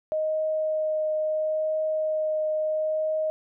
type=tone with vibrato; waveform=sine; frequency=622.3 Hz; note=D#5; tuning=in tune; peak=-23 dBFS; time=0.12-3.3 s; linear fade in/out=0 ms; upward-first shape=triangle; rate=0.74 Hz; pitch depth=10 cents each way; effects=none